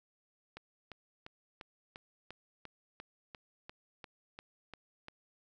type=click train; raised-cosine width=0.3 ms; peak=-30 dBFS; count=14; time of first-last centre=0.57-5.084 s; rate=2.88 Hz; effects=none